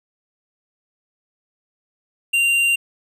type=tone with tanh clipping; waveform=triangle; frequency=2775 Hz; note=F7; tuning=12 cents flat; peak=-16 dBFS; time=2.33-2.76 s; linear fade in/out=10 ms; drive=13 dB; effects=none